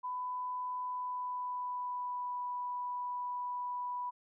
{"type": "tone with pitch glide", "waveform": "sine", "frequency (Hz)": [999, 985.8], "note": ["B5", "B5"], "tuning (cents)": [20, -3], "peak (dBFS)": -35, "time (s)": [0.03, 4.11], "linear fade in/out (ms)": 20, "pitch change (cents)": -23, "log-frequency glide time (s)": [0.8, 2.43], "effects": []}